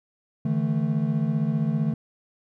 triangle chord, D suspended second, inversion none, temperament equal with one note detuned, 146.83 / 162.17 / 220 Hz, D3 / E3 / A3, 0 / -28 / 0 cents, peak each -24 dBFS, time 0.45-1.94 s, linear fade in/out 5 ms, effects none

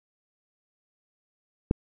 click, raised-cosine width 3 ms, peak -8 dBFS, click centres 1.711 s, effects none

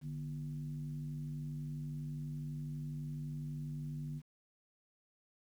sine tone with frequency modulation, 150 Hz, D3, 37 cents sharp, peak -38 dBFS, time 0.01-4.22 s, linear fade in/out 50 ms, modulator 92.1 Hz, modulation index 0.66, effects high-pass 80 Hz 12 dB/octave + 11-bit

